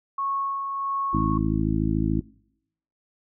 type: tone with tremolo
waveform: sine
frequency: 1100 Hz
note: C#6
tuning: 14 cents flat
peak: -23 dBFS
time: 0.18-1.38 s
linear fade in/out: 5 ms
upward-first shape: sine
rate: 1.5 Hz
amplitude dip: 35%
type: harmonic tone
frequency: 53.7 Hz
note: A1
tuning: 41 cents flat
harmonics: 1 / 2 / 3 / 4 / 5 / 6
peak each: -28 / -28 / -28 / -28 / -28 / -28 dBFS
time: 1.13-2.21 s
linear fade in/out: 10 ms
effects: noise-tail reverb RT60 0.8 s tail -24 dB re dry